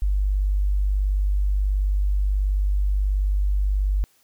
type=tone; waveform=sine; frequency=49.28 Hz; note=G1; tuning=10 cents sharp; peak=-18 dBFS; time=0.02-4.04 s; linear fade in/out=0 ms; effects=white hiss -61 dBFS RMS until 4.23 s